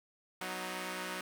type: chord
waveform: 5% pulse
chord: B major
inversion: second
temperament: equal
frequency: 185 / 246.9 / 311.1 Hz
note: F#3 / B3 / D#4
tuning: 0 / 0 / 0 cents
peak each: -29 / -35 / -31 dBFS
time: 0.41-1.21 s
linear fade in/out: 2 ms
effects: none